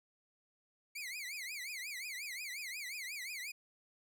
sawtooth tone with vibrato, 2209 Hz, C#7, 7 cents flat, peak -38 dBFS, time 0.95-3.52 s, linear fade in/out 10 ms, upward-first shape triangle, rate 5.6 Hz, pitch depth 250 cents each way, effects none

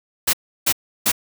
white noise bursts, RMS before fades -17 dBFS, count 3, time 0.27-1.119 s, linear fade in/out 10 ms, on 63 ms, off 330 ms, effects none

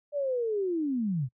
sine linear sweep, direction down, 593 to 116.54 Hz, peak -26 dBFS, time 0.12-1.29 s, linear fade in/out 50 ms, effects noise-tail reverb RT60 0.1 s tail -25 dB re dry

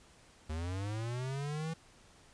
square linear sweep, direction up, 75.7 to 164.7 Hz, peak -36 dBFS, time 0.49-1.74 s, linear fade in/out 10 ms, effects pink hiss -61 dBFS RMS until 2.33 s + resampled to 22050 Hz

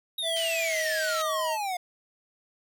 square exponential sweep, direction down, 3817 to 704 Hz, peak -29 dBFS, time 0.18-1.77 s, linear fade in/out 5 ms
square tone with pitch glide, 659.3 to 631.3 Hz, E5 to D#5, 0 to +25 cents, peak -30 dBFS, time 0.22-1.58 s, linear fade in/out 50 ms, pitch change -75 cents, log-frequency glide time 0.66-0.77 s
pink band-pass noise, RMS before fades -38 dBFS, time 0.36-1.22 s, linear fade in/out 5 ms, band 2100 to 7300 Hz, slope 24 dB/octave
effects none

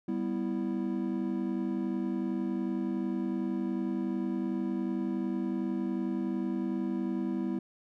triangle chord, E minor, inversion first, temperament equal, 196 / 246.9 / 329.6 Hz, G3 / B3 / E4, 0 / 0 / 0 cents, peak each -32 dBFS, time 0.08-7.59 s, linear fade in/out 5 ms, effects none

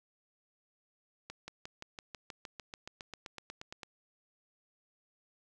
accelerating click train, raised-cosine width 0.2 ms, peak -26 dBFS, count 19, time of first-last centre 1.3-3.832 s, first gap 180 ms, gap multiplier 0.97, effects none

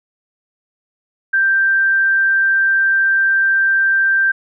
sine tone, 1573 Hz, G6, 6 cents sharp, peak -11 dBFS, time 1.33-4.32 s, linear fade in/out 10 ms, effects none

